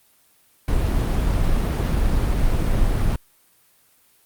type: noise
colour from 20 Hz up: brown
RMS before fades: -19 dBFS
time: 0.68-3.16 s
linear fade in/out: 2 ms
effects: white hiss -58 dBFS RMS until 4.25 s + Opus 32 kbps